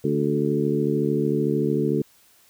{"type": "harmonic tone with a mistuned harmonic", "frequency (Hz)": 73.42, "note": "D2", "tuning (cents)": 0, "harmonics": [2, 3, 4, 5, 6], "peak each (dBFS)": [-26, -26, -26, -26, -26], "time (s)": [0.04, 2.02], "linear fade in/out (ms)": 5, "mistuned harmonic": 6, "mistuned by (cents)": -19, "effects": ["white hiss -57 dBFS RMS until 2.49 s"]}